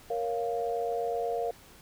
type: chord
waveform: sine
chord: Bb minor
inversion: none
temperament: equal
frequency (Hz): 466.2 / 554.4 / 698.5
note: Bb4 / Db5 / F5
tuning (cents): 0 / 0 / 0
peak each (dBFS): -31 / -37 / -32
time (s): 0.1-1.51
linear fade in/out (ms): 5
effects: pink hiss -54 dBFS RMS until 1.81 s